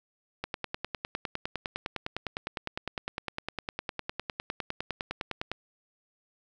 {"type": "click train", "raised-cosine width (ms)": 0.3, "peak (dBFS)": -16, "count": 51, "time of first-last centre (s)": [0.44, 5.516], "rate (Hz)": 9.85, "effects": []}